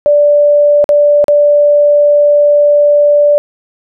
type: tone with dropouts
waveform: sine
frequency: 585 Hz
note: D5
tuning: 7 cents flat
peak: -4 dBFS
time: 0.06-3.38 s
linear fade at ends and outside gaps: 0 ms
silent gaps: 0.842-0.891 / 1.242-1.282 s
effects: none